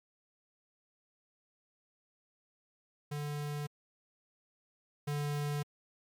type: tone pair in turn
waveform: square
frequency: 146.83 / 146.07 Hz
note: D3 / D3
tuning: 0 / -9 cents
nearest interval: unison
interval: 9 cents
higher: first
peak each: -36 / -33 dBFS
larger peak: second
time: 3.11-3.67 / 5.07-5.63 s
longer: neither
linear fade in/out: 10 ms
effects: MP3 96 kbps